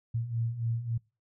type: beating tone pair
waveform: sine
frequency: 113.3 / 116.9 Hz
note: A#2 / A#2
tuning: -49 / +5 cents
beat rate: 3.6 Hz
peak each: -35 / -30 dBFS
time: 0.14-0.98 s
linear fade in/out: 10 ms
effects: noise-tail reverb RT60 0.3 s tail -25 dB re dry